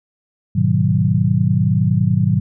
sine chord, G# minor seventh, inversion none, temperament equal with one note detuned, 103.83 / 123.47 / 153.6 / 185 Hz, G#2 / B2 / D#3 / F#3, 0 / 0 / -22 / 0 cents, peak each -18 dBFS, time 0.55-2.4 s, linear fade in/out 10 ms, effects none

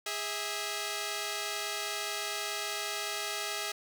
5% pulse tone pair together, 411.3 / 650.5 Hz, G#4 / E5, -17 / -23 cents, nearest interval minor sixth, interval 794 cents, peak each -25 dBFS, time 0.06-3.72 s, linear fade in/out 5 ms, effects none

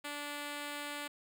5% pulse tone, 291.2 Hz, D4, 15 cents flat, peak -28 dBFS, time 0.04-1.08 s, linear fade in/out 10 ms, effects none

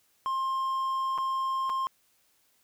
triangle tone with dropouts, 1060 Hz, C6, 22 cents sharp, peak -25 dBFS, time 0.26-1.87 s, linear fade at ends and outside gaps 0 ms, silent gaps 1.178-1.184 / 1.695-1.699 s, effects white hiss -68 dBFS RMS until 2.63 s

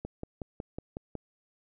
click train, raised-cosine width 2 ms, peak -23 dBFS, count 7, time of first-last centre 0.05-1.153 s, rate 5.44 Hz, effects none

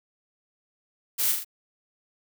blue noise with echo, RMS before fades -25 dBFS, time 1.18-1.33 s, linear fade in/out 20 ms, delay 39 ms, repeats 3, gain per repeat -4 dB, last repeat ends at 1.447 s, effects none

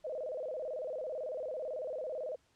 sine tone with vibrato, 564 Hz, C#5, 30 cents sharp, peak -36 dBFS, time 0.04-2.36 s, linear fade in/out 10 ms, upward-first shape square, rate 18 Hz, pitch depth 170 cents each way, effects pink hiss -71 dBFS RMS until 2.55 s + low-pass 8000 Hz 12 dB/octave

